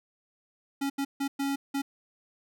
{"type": "tone bursts at uneven times", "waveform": "square", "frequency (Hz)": 277.2, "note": "C#4", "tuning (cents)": 0, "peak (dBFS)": -28, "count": 5, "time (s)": [[0.81, 0.9], [0.98, 1.05], [1.2, 1.28], [1.39, 1.56], [1.74, 1.82]], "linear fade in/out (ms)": 10, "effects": []}